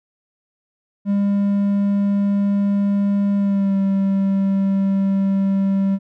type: tone with pitch glide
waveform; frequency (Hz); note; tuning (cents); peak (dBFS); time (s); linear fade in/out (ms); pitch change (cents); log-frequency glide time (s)
triangle; 200.8 to 195.08; G3 to G3; +42 to -8; -13; 1.05-5.99; 50; -50; 3.36-3.77
effects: none